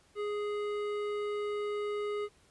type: tone with hard clipping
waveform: sine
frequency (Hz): 415.3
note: G#4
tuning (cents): 0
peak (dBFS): -34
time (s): 0.15-2.29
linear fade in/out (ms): 50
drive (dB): 13
effects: pink hiss -65 dBFS RMS until 2.5 s + resampled to 24000 Hz